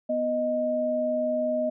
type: tone pair together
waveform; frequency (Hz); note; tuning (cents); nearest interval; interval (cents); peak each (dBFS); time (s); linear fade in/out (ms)
sine; 246.7 / 621.6; B3 / D#5; -2 / -2; octave + major third; 1600; -30 / -24; 0.09-1.7; 10
effects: none